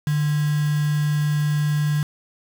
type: tone with quantisation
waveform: sine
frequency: 149.1 Hz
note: D3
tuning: 27 cents sharp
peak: -18 dBFS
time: 0.07-2.03 s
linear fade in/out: 2 ms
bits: 5
effects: none